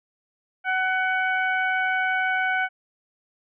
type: harmonic tone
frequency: 749 Hz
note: F#5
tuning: 21 cents sharp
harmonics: 1 / 2 / 3 / 4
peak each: -26 / -23 / -29 / -40 dBFS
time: 0.64-2.69 s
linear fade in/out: 50 ms
effects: none